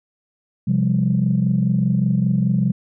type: chord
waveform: sine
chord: C suspended fourth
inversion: none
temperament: equal with one note detuned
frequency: 130.81 / 174.61 / 199.65 Hz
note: C3 / F3 / G3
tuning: 0 / 0 / +32 cents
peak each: -19 dBFS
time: 0.67-2.72 s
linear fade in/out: 10 ms
effects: tanh soft clip ceiling -7 dBFS